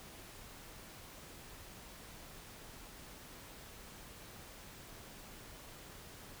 silence, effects pink hiss -53 dBFS RMS until 6.4 s

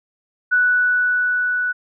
sine tone with level ramp, 1480 Hz, F#6, in tune, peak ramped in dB -12 to -18 dBFS, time 0.51-1.73 s, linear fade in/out 20 ms, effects none

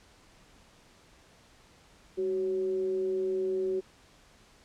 sine tone with frequency modulation, 376.3 Hz, F#4, 29 cents sharp, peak -27 dBFS, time 2.17-3.81 s, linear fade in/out 20 ms, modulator 175 Hz, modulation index 0.27, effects pink hiss -59 dBFS RMS until 4.64 s + low-pass 8000 Hz 12 dB/octave

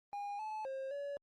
triangle tone with pitch steps, 813 / 864 / 534 / 568 Hz, G#5 / A5 / C5 / C#5, -37 / -32 / +35 / +42 cents, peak -37 dBFS, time 0.13-1.17 s, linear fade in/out 0 ms, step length 260 ms, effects Opus 32 kbps

